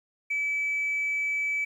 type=tone; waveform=sine; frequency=2300 Hz; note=D7; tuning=37 cents flat; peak=-24 dBFS; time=0.3-1.65 s; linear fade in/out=10 ms; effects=tanh soft clip ceiling -22 dBFS + 10-bit